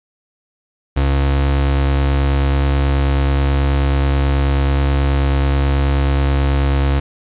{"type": "tone", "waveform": "35% pulse", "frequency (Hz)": 69.3, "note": "C#2", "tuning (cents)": 0, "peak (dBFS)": -11, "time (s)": [0.96, 7], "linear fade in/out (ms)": 10, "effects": ["resampled to 8000 Hz", "7-bit"]}